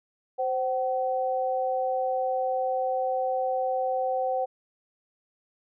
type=tone pair together; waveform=sine; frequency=520.7 / 760 Hz; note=C5 / F#5; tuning=-8 / +46 cents; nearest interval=perfect fifth; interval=654 cents; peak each=-27 dBFS; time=0.38-4.46 s; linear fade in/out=20 ms; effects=none